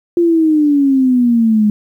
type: exponential sweep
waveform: sine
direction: down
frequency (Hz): 348.6 to 207.7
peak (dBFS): -8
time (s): 0.17-1.7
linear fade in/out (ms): 2
effects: 8-bit